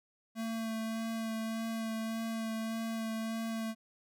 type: tone with vibrato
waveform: square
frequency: 224.2 Hz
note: A3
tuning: 33 cents sharp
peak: -35 dBFS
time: 0.35-3.75 s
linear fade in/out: 50 ms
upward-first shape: sine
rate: 1.7 Hz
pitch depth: 14 cents each way
effects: none